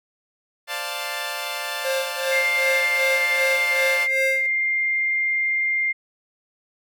10% pulse chord, D minor seventh, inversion third, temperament equal, 523.3 / 587.3 / 698.5 / 880 Hz, C5 / D5 / F5 / A5, 0 / 0 / 0 / 0 cents, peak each -27 / -24 / -23 / -23 dBFS, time 0.67-4.08 s, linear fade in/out 50 ms
square tone with tremolo, 533 Hz, C5, 32 cents sharp, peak -22 dBFS, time 1.84-4.47 s, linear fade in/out 10 ms, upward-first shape sine, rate 2.6 Hz, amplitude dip 90%
sine tone, 2106 Hz, C7, 11 cents sharp, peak -19 dBFS, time 2.31-5.93 s, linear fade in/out 20 ms
effects none

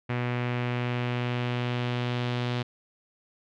sawtooth tone with low-pass filter sweep, 122.4 Hz, B2, 15 cents flat, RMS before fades -29 dBFS, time 0.09-2.63 s, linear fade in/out 10 ms, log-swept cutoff 2300 to 3600 Hz, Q 2.1, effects none

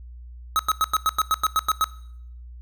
square tone bursts, 1278 Hz, D#6, 46 cents sharp, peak -18 dBFS, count 11, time 0.56-1.842 s, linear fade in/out 0 ms, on 32 ms, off 93 ms, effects noise-tail reverb RT60 0.7 s tail -19 dB re dry + added 60 Hz sine -38 dBFS peak until 2.61 s

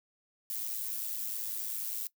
violet noise with amplitude modulation, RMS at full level -34 dBFS, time 0.5-2.07 s, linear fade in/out 0 ms, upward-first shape sine, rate 110 Hz, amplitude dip 55%, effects noise-tail reverb RT60 0.1 s tail -20 dB re dry

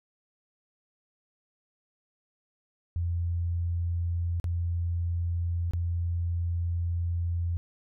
sine tone with dropouts, 85.8 Hz, F2, 30 cents flat, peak -26 dBFS, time 2.96-7.57 s, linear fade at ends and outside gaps 0 ms, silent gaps 4.399-4.442 / 5.71-5.735 s, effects none

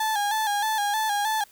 35% pulse tone with vibrato, 845 Hz, G#5, 30 cents sharp, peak -21 dBFS, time 0-1.44 s, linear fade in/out 5 ms, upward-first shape square, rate 3.2 Hz, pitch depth 57 cents each way, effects white hiss -55 dBFS RMS until 1.51 s

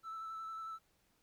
triangle tone with vibrato, 1318.5 Hz, E6, in tune, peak -39 dBFS, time 0.03-0.79 s, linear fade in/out 50 ms, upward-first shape square, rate 11 Hz, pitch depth 13 cents each way, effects tanh soft clip ceiling -38 dBFS + pink hiss -75 dBFS RMS until 1.22 s

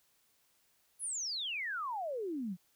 sine exponential sweep, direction down, 11175 to 168.5 Hz, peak -35 dBFS, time 0.99-2.57 s, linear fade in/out 50 ms, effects white hiss -72 dBFS RMS until 2.75 s

